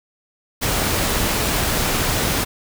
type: noise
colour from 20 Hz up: pink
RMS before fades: -20 dBFS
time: 0.61-2.45 s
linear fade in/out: 20 ms
effects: none